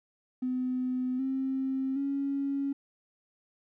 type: tone with pitch steps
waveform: triangle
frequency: 253.9 / 265.6 / 277.8 Hz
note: B3 / C4 / C#4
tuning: +48 / +26 / +4 cents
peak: -24 dBFS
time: 0.42-2.73 s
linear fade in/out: 10 ms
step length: 770 ms
effects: tanh soft clip ceiling -26 dBFS